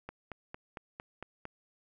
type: click train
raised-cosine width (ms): 0.5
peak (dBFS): -26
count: 7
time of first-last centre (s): 0.09-1.454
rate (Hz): 4.4
effects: none